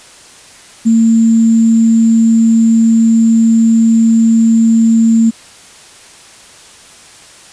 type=tone with sample-and-hold; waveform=sine; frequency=226.7 Hz; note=A#3; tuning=48 cents flat; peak=-5 dBFS; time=0.85-5.31 s; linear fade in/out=20 ms; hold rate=7350 Hz; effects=white hiss -38 dBFS RMS until 7.52 s + resampled to 22050 Hz